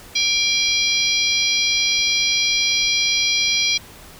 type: harmonic tone with a mistuned harmonic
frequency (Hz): 815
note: G#5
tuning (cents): -33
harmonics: 3 / 4 / 5 / 6 / 7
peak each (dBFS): -21 / -22 / -23 / -24 / -24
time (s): 0.15-3.78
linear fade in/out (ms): 10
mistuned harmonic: 3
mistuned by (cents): -63
effects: pink hiss -42 dBFS RMS until 4.19 s